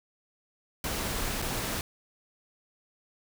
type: noise with dropouts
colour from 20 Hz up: pink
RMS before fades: -32 dBFS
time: 0.84-1.81 s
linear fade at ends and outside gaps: 1 ms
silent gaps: 1.418-1.423 s
effects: none